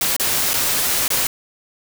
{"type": "noise with dropouts", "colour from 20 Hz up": "white", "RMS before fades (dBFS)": -19, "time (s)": [0.01, 1.27], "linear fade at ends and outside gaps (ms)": 2, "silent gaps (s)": [[0.165, 0.197], [0.534, 0.539], [1.08, 1.103]], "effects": []}